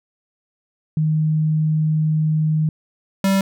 sine / square tone pair in turn, 155.56 / 194.19 Hz, D#3 / G3, 0 / -16 cents, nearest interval major third, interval 384 cents, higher second, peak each -15 dBFS, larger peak neither, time 0.97-2.69 / 3.24-3.41 s, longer first, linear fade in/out 2 ms, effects none

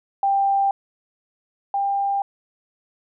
sine tone pair in turn, 790 / 796 Hz, G5 / G5, +13 / +26 cents, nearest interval unison, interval 13 cents, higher second, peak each -16 / -19 dBFS, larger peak first, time 0.23-0.71 / 1.74-2.22 s, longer neither, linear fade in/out 2 ms, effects none

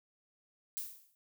violet noise with exponential decay, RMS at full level -36 dBFS, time 0.77-1.15 s, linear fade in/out 0 ms, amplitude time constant 82 ms, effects none

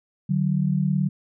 sine tone pair together, 148.74 / 187.4 Hz, D3 / F#3, +22 / +22 cents, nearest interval major third, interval 400 cents, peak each -22 dBFS, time 0.29-1.09 s, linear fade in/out 10 ms, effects none

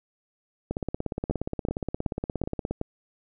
two click trains, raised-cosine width 2 ms, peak -15 / -14 dBFS, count 35 / 5, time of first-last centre 0.71-2.71 / 1.31-2.814 s, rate 17 / 2.66 Hz, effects none

